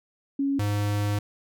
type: tone pair in turn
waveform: sine / square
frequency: 277.2 / 103.09 Hz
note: C#4 / G#2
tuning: 0 / -12 cents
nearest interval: octave + perfect fourth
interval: 1712 cents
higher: first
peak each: -22 / -24 dBFS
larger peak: first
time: 0.39-0.59 / 0.59-1.19 s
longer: second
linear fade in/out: 5 ms
effects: none